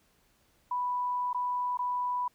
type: tone with dropouts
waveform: sine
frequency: 987.8 Hz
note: B5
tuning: in tune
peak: -28 dBFS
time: 0.71-2.28 s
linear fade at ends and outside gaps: 5 ms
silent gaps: 1.331-1.345 / 1.773-1.79 s
effects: pink hiss -68 dBFS RMS until 2.34 s